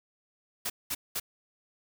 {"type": "noise bursts", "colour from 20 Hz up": "white", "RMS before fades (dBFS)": -32, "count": 3, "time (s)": [0.65, 1.2], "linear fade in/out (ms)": 10, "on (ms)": 50, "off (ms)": 200, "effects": []}